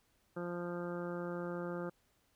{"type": "harmonic tone", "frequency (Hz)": 174.61, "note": "F3", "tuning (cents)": 0, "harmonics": [1, 2, 3, 4, 5, 6, 7, 8, 9], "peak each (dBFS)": [-42, -42, -43, -55, -52, -59, -50, -52, -55], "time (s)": [0.36, 1.9], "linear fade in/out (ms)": 10, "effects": ["pink hiss -74 dBFS RMS until 2.35 s"]}